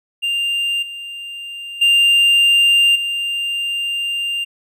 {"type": "tone with level steps", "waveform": "triangle", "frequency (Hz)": 2794, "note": "F7", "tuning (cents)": 0, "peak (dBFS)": [-15, -26, -8, -17], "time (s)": [0.22, 4.45], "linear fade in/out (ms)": 20, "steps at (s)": [0.82, 1.81, 2.95], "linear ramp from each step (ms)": 10, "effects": []}